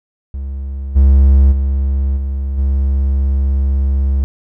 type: tone with level steps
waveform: triangle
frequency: 68 Hz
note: C#2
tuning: 33 cents flat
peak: -18 / -3 / -10 / -14 / -9 dBFS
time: 0.34-4.24 s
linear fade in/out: 0 ms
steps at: 0.95 / 1.51 / 2.16 / 2.57 s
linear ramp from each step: 20 ms
effects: none